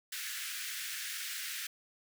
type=high-pass noise; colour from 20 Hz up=pink; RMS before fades=-40 dBFS; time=0.12-1.67 s; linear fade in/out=5 ms; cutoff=1500 Hz; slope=48 dB/octave; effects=none